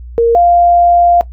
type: tone pair in turn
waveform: sine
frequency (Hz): 464.9 / 696.6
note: A#4 / F5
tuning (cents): -5 / -5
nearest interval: perfect fifth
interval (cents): 700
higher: second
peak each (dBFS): -5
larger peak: neither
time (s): 0.18-0.35 / 0.35-1.21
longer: second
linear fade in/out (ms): 0
effects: noise-tail reverb RT60 0.1 s tail -17 dB re dry + added 60 Hz sine -26 dBFS peak until 1.32 s